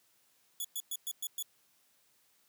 5% pulse tone bursts, 3412 Hz, G#7, 46 cents sharp, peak -27 dBFS, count 6, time 0.6-1.426 s, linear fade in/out 2 ms, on 46 ms, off 110 ms, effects white hiss -70 dBFS RMS until 2.48 s + high-pass 100 Hz 12 dB/octave

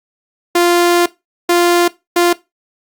sawtooth tone bursts at uneven times, 348.3 Hz, F4, 5 cents flat, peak -5 dBFS, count 3, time 0.55-1.06 / 1.49-1.88 / 2.16-2.33 s, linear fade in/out 5 ms, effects noise-tail reverb RT60 0.2 s tail -18 dB re dry + Opus 48 kbps

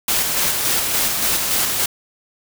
white noise with tremolo, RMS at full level -18 dBFS, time 0.08-1.86 s, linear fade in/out 5 ms, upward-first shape square, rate 3.5 Hz, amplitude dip 30%, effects none

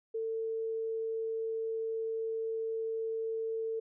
sine tone, 448.1 Hz, A4, 32 cents sharp, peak -32 dBFS, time 0.14-3.8 s, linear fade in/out 10 ms, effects none

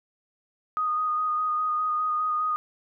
sine tone with vibrato, 1239 Hz, D#6, 8 cents flat, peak -23 dBFS, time 0.77-2.56 s, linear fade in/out 0 ms, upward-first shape square, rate 4.9 Hz, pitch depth 14 cents each way, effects none

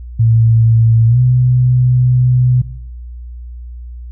sine tone with pitch glide, 113.7 to 125.43 Hz, A#2 to B2, -43 to +27 cents, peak -7 dBFS, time 0.19-2.62 s, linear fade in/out 10 ms, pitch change +170 cents, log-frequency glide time 1.07-1.19 s, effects noise-tail reverb RT60 0.7 s tail -17 dB re dry + added 60 Hz sine -26 dBFS peak until 4.11 s

